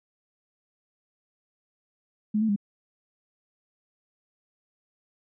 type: tone with pitch steps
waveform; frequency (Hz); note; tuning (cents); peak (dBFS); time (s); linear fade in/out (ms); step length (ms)
sine; 212.4 / 221.1 / 203; G#3 / A3 / G#3; +39 / +9 / -39; -21; 2.34-2.562; 10; 74
effects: none